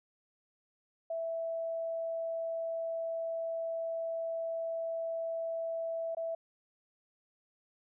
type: tone with dropouts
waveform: sine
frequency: 659.3 Hz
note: E5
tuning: in tune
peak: -33 dBFS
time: 1.1-6.35 s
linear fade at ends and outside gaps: 5 ms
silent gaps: 6.149-6.169 s
effects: none